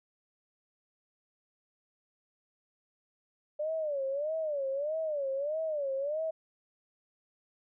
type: tone with vibrato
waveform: sine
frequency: 587.3 Hz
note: D5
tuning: in tune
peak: -30 dBFS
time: 3.59-6.31 s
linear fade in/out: 10 ms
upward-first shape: sine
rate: 1.6 Hz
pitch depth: 160 cents each way
effects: none